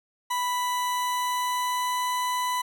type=tone with pitch glide; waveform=40% pulse; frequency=987.8 to 995.8 Hz; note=B5 to B5; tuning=0 to +14 cents; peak=-24 dBFS; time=0.3-2.62 s; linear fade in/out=10 ms; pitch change=+14 cents; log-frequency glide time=0.44-2.12 s; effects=none